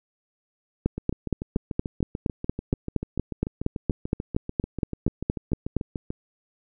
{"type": "two click trains", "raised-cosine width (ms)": 3, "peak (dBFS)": [-9, -17], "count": [22, 36], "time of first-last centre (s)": [[0.86, 5.767], [0.98, 6.104]], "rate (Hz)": [4.28, 6.83], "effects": []}